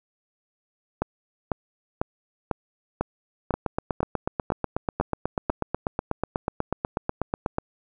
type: two click trains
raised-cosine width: 1 ms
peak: -10 / -9 dBFS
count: 34 / 10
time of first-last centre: 3.54-7.584 / 1.02-5.498 s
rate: 8.16 / 2.01 Hz
effects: none